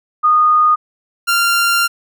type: tone pair in turn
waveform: sine / sawtooth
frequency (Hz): 1231 / 1387.7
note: D#6 / F6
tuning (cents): -19 / -11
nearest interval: major second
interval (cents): 208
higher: second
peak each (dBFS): -8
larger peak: neither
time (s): 0.23-0.76 / 1.27-1.88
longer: second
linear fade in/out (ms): 20
effects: none